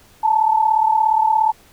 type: tone pair together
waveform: sine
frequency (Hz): 870 / 907.1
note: A5 / A#5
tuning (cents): -20 / -47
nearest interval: minor second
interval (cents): 73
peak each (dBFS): -14 / -18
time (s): 0.23-1.52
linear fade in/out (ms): 10
effects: pink hiss -50 dBFS RMS until 1.72 s